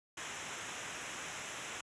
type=noise with comb filter; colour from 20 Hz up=pink; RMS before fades=-43 dBFS; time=0.17-1.81 s; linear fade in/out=5 ms; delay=0.22 ms; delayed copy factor=-0.7; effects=high-pass 100 Hz 12 dB/octave + resampled to 22050 Hz